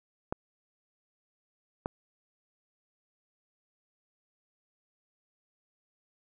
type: clicks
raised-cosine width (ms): 1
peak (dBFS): -17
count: 2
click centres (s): 0.325 / 1.859
effects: none